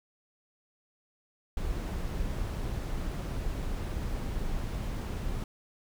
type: noise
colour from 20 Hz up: brown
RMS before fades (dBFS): -33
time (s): 1.57-5.44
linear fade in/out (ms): 2
effects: none